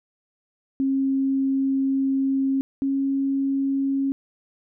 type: tone pair in turn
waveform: sine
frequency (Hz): 269.7 / 273.1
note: C#4 / C#4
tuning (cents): -47 / -26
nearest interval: unison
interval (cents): 21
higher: second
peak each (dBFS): -19 / -20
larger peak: first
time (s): 0.8-2.61 / 2.82-4.12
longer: first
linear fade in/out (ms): 0
effects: none